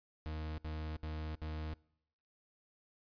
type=tone bursts; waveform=40% pulse; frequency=77.78 Hz; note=D#2; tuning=in tune; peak=-38 dBFS; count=4; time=0.26-1.738 s; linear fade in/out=0 ms; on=320 ms; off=66 ms; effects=noise-tail reverb RT60 0.8 s tail -25 dB re dry + resampled to 11025 Hz